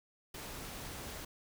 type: noise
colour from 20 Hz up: pink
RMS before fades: -45 dBFS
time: 0.34-1.25 s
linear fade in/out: 5 ms
effects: none